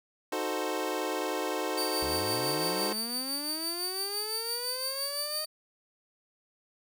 25% pulse chord, D# diminished seventh, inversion none, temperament equal, 311.1 / 370 / 440 / 523.3 Hz, D#4 / F#4 / A4 / C5, 0 / 0 / 0 / 0 cents, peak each -32 dBFS, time 0.32-2.93 s, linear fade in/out 5 ms
sawtooth tone with tremolo, 4607 Hz, D8, 34 cents flat, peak -27 dBFS, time 1.77-5.46 s, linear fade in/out 10 ms, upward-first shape triangle, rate 5.9 Hz, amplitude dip 55%
sawtooth linear sweep, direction up, 63.9 to 622.3 Hz, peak -34 dBFS, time 2.02-5.45 s, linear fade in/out 5 ms
effects none

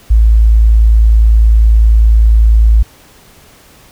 sine tone, 55 Hz, A1, in tune, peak -3 dBFS, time 0.1-2.83 s, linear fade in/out 10 ms, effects pink hiss -42 dBFS RMS until 3.91 s

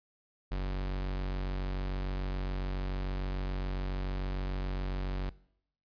45% pulse tone, 46.96 Hz, F#1, 26 cents sharp, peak -31 dBFS, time 0.51-5.3 s, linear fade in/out 10 ms, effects noise-tail reverb RT60 0.7 s tail -21 dB re dry + resampled to 11025 Hz

